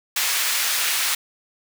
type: high-pass noise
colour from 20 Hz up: pink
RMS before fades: -22 dBFS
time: 0.16-1.15 s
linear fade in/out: 5 ms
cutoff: 1700 Hz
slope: 12 dB/octave
effects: none